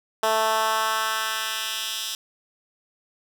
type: tone with high-pass filter sweep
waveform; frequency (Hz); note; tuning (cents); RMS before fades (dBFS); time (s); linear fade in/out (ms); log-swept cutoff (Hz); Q
10% pulse; 220; A3; 0; -25; 0.23-2.15; 2; 590 to 3900; 1.3
effects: none